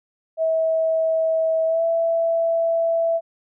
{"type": "tone with pitch glide", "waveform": "sine", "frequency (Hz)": [646, 663.8], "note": ["E5", "E5"], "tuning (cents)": [-35, 12], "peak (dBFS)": -17, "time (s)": [0.37, 3.21], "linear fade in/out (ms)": 50, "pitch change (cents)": 47, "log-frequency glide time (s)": [1.66, 1.83], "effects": []}